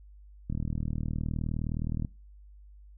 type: click train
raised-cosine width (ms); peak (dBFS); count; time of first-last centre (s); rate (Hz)
5; -20; 62; 0.5-2.048; 39.4
effects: noise-tail reverb RT60 0.3 s tail -20 dB re dry + added 50 Hz sine -49 dBFS peak until 2.97 s